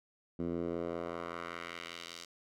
10% pulse tone with band-pass filter sweep, 85.1 Hz, F2, 44 cents flat, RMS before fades -40 dBFS, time 0.39-2.25 s, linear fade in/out 5 ms, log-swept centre 250 to 5000 Hz, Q 1.2, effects none

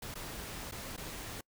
pink noise with dropouts, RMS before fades -43 dBFS, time 0.02-1.41 s, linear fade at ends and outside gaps 5 ms, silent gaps 0.142-0.153 / 0.713-0.721 / 0.965-0.976 s, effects noise-tail reverb RT60 0.1 s tail -26 dB re dry

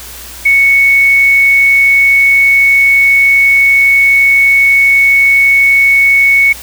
sine tone, 2217 Hz, C#7, in tune, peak -4 dBFS, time 0.45-6.53 s, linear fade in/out 10 ms, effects added 60 Hz sine -34 dBFS peak until 6.62 s + white hiss -29 dBFS RMS until 6.62 s

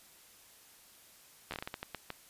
slowing click train, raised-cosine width 0.3 ms, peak -22 dBFS, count 11, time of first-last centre 1.51-2.103 s, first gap 12 ms, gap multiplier 1.33, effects white hiss -59 dBFS RMS until 2.29 s + resampled to 32000 Hz

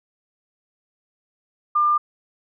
sine tone, 1199 Hz, D6, 36 cents sharp, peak -15 dBFS, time 1.75-1.98 s, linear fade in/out 10 ms, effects none

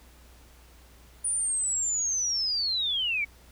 sine linear sweep, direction down, 9520 to 2217 Hz, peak -25 dBFS, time 1.24-3.25 s, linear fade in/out 10 ms, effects added 60 Hz sine -53 dBFS peak until 3.51 s + pink hiss -57 dBFS RMS until 3.51 s

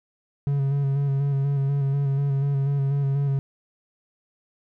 triangle tone with vibrato, 139.2 Hz, C#3, 8 cents sharp, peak -18 dBFS, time 0.47-3.39 s, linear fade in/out 0 ms, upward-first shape square, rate 4.1 Hz, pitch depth 26 cents each way, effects none

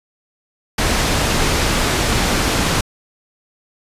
pink low-pass noise, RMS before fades -17 dBFS, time 0.78-2.81 s, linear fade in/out 5 ms, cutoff 8200 Hz, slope 12 dB/octave, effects resampled to 32000 Hz

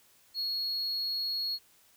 triangle tone, 4322 Hz, C#8, 45 cents flat, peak -29 dBFS, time 0.34-1.59 s, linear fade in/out 50 ms, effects white hiss -63 dBFS RMS until 1.96 s

